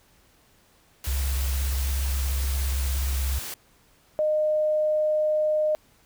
white noise, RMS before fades -35 dBFS, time 1.04-3.54 s, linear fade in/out 2 ms
sine tone with vibrato, 66.9 Hz, C2, 39 cents sharp, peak -23 dBFS, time 1.07-3.39 s, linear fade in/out 5 ms, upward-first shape triangle, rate 17 Hz, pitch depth 110 cents each way
sine tone, 613 Hz, D#5, 26 cents flat, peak -20 dBFS, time 4.19-5.75 s, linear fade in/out 0 ms
effects pink hiss -60 dBFS RMS until 6.05 s

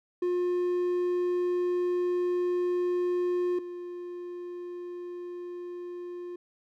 triangle tone pair in turn, 356.3 / 353.2 Hz, F4 / F4, +35 / +20 cents, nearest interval unison, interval 15 cents, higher first, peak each -23 / -34 dBFS, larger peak first, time 0.22-3.59 / 3.59-6.36 s, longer first, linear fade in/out 5 ms, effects none

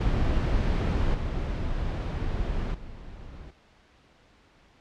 brown noise with level steps, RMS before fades -24 / -29 / -42 dBFS, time 0-3.51 s, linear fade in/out 10 ms, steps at 1.14 / 2.74 s, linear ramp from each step 5 ms, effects pink hiss -59 dBFS RMS until 4.8 s + low-pass 4000 Hz 12 dB/octave

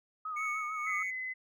sine tone with vibrato, 1244.5 Hz, D#6, in tune, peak -35 dBFS, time 0.25-1.03 s, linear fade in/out 5 ms, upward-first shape sine, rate 6.7 Hz, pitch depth 53 cents each way
triangle tone with tremolo, 2217 Hz, C#7, in tune, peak -31 dBFS, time 0.36-1.11 s, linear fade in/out 10 ms, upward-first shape triangle, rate 2.1 Hz, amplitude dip 70%
sine tone, 2030 Hz, B6, 47 cents sharp, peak -35 dBFS, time 0.86-1.34 s, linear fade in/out 20 ms
effects none

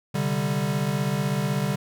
square chord, C suspended second, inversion none, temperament equal, 130.81 / 146.83 / 196 Hz, C3 / D3 / G3, 0 / 0 / 0 cents, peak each -30 / -27 / -28 dBFS, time 0.14-1.76 s, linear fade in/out 10 ms, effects none

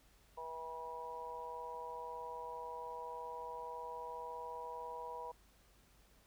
harmonic tone, 161.8 Hz, E3, 32 cents flat, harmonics 3 / 4 / 5 / 6, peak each -49 / -53 / -53 / -45 dBFS, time 0.37-5.32 s, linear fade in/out 10 ms, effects added 50 Hz sine -68 dBFS peak until 6.26 s + pink hiss -69 dBFS RMS until 6.26 s

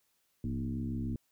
sine tone with frequency modulation, 166.1 Hz, E3, 13 cents sharp, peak -32 dBFS, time 0.44-1.16 s, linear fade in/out 2 ms, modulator 66.7 Hz, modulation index 1.8, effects white hiss -75 dBFS RMS until 1.31 s

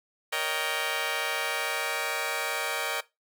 10% pulse chord, Eb dominant seventh, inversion second, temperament just, 466.7 / 560 / 622.3 / 777.8 Hz, Bb4 / Db5 / Eb5 / G5, +2 / +18 / 0 / -14 cents, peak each -26 dBFS, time 0.32-3.01 s, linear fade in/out 10 ms, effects noise-tail reverb RT60 0.2 s tail -18 dB re dry

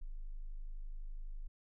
sine tone, 25.96 Hz, G#0, in tune, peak -40 dBFS, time 0.01-1.48 s, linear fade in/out 10 ms, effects none

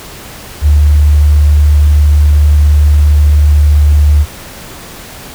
sine tone, 74 Hz, D2, 14 cents sharp, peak -3 dBFS, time 0.61-4.26 s, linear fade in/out 50 ms, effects pink hiss -29 dBFS RMS until 5.34 s

